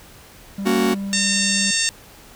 triangle tone, 197.4 Hz, G3, 12 cents sharp, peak -22 dBFS, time 0.58-1.71 s, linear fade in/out 5 ms
45% pulse chord, F# major, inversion first, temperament just, 231.2 / 277.5 / 370 Hz, A#3 / C#4 / F#4, -14 / +2 / 0 cents, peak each -20 / -24 / -20 dBFS, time 0.65-0.95 s, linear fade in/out 20 ms
harmonic tone, 908 Hz, A#5, 46 cents flat, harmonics 2 / 3 / 4 / 5 / 6 / 7 / 8 / 9, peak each -26 / -26 / -26 / -26 / -26 / -26 / -26 / -26 dBFS, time 1.13-1.89 s, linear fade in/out 0 ms
effects pink hiss -45 dBFS RMS until 2.35 s

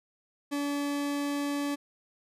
40% pulse tone, 286.5 Hz, D4, 43 cents flat, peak -28 dBFS, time 0.51-1.76 s, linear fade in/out 20 ms, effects resampled to 32000 Hz

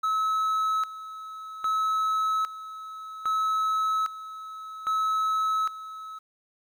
triangle tone with tremolo, 1293 Hz, E6, 34 cents flat, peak -21 dBFS, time 0.03-6.19 s, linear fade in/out 10 ms, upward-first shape square, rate 0.62 Hz, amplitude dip 80%, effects 10-bit

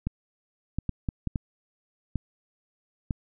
clicks, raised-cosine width 5 ms, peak -15 dBFS, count 8, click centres 0.07 / 0.786 / 0.893 / 1.088 / 1.273 / 1.358 / 2.157 / 3.108 s, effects none

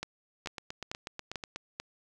two click trains, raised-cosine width 0.2 ms, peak -21 / -18 dBFS, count 10 / 5, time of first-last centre 0.46-1.56 / 0.03-1.8 s, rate 8.18 / 2.26 Hz, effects none

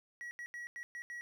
triangle tone bursts at uneven times, 1919 Hz, A#6, 50 cents sharp, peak -40 dBFS, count 6, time 0.21-0.31 / 0.39-0.46 / 0.54-0.67 / 0.76-0.83 / 0.95-1.02 / 1.1-1.21 s, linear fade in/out 0 ms, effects none

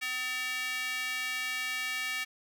square tone with high-pass filter, 254.1 Hz, B3, 49 cents sharp, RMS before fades -34 dBFS, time 0.01-2.25 s, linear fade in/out 20 ms, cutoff 2100 Hz, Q 3.2, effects none

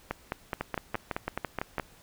two click trains, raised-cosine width 0.5 ms, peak -15 / -15 dBFS, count 9 / 8, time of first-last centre 0.11-1.798 / 0.61-1.783 s, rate 4.74 / 5.97 Hz, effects pink hiss -57 dBFS RMS until 2.02 s

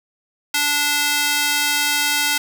square tone with high-pass filter, 292 Hz, D4, 10 cents flat, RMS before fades -19 dBFS, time 0.54-2.38 s, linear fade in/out 5 ms, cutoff 1800 Hz, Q 0.65, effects none

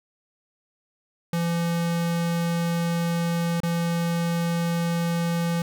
square tone with dropouts, 169.5 Hz, E3, 49 cents sharp, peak -23 dBFS, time 1.33-5.62 s, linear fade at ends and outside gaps 2 ms, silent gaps 3.603-3.633 s, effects none

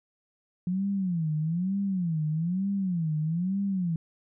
sine tone with vibrato, 174.61 Hz, F3, in tune, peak -25 dBFS, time 0.67-3.96 s, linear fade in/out 2 ms, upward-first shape sine, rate 1.1 Hz, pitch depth 230 cents each way, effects none

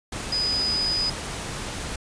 sine tone in noise, 4978 Hz, D#8, in tune, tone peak -22 dBFS, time 0.32-1.1 s, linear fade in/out 5 ms, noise pink, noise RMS -32 dBFS, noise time 0.12-1.96 s, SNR +7 dB, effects resampled to 22050 Hz

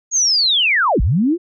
sine linear two-way sweep, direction down then up, 6720 to 38.57 to 366.8 Hz, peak -12 dBFS, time 0.11-1.38 s, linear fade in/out 50 ms, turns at 1.01 s, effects none

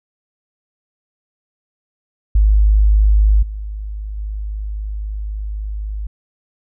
sine tone with level steps, 51.91 Hz, G#1, in tune, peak -8 / -23 / -21 dBFS, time 2.35-6.07 s, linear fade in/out 5 ms, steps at 3.42 / 4.17 s, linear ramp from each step 10 ms, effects none

